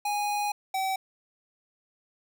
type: tone pair in turn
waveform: square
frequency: 826 / 765.8 Hz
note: G#5 / G5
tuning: -10 / -41 cents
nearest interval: minor second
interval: 131 cents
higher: first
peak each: -27 dBFS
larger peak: neither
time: 0.05-0.52 / 0.74-0.96 s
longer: first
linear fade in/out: 5 ms
effects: none